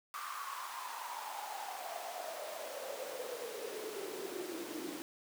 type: noise with high-pass filter sweep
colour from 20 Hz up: pink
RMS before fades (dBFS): -43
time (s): 0.14-5.02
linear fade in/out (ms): 0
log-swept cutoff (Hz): 1200 to 300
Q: 7.9
effects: none